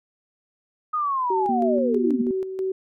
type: linear sweep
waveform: sine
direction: down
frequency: 1258 to 208 Hz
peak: -21 dBFS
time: 0.93-2.22 s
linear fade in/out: 10 ms
type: tone with tremolo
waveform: sine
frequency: 379.2 Hz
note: F#4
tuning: 43 cents sharp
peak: -22 dBFS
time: 1.3-2.72 s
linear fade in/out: 5 ms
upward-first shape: square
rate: 3.1 Hz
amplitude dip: 55%
type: tone with pitch glide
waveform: sine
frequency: 238.1 to 242.8 Hz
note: A#3 to B3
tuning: +37 to -29 cents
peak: -22 dBFS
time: 1.49-2.31 s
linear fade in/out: 2 ms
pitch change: +34 cents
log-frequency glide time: 1.6-1.96 s
effects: none